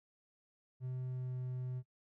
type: tone with pitch glide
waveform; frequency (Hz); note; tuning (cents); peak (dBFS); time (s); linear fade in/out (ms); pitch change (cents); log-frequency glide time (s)
triangle; 127.8 to 126.84; C3 to B2; -40 to +47; -36; 0.8-1.83; 50; -13; 1.04-1.36
effects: noise-tail reverb RT60 0.1 s tail -17 dB re dry